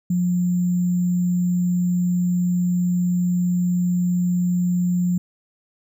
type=tone with sample-and-hold; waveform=sine; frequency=177.7 Hz; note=F3; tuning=30 cents sharp; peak=-17 dBFS; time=0.1-5.18 s; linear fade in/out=5 ms; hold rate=7350 Hz; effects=none